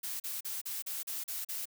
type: noise bursts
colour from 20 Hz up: blue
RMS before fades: -38 dBFS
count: 8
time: 0.03-1.656 s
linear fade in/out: 10 ms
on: 170 ms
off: 38 ms
effects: none